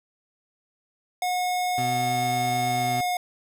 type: tone with pitch glide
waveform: square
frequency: 725 to 720.4 Hz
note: F#5 to F#5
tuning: -35 to -46 cents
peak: -24 dBFS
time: 1.22-3.17 s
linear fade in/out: 2 ms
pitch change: -11 cents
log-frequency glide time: 2.73-2.93 s
type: tone with vibrato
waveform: 25% pulse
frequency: 125.3 Hz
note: B2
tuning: 25 cents sharp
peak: -25 dBFS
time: 1.78-3.01 s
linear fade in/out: 2 ms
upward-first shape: triangle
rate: 9.2 Hz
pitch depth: 11 cents each way
effects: none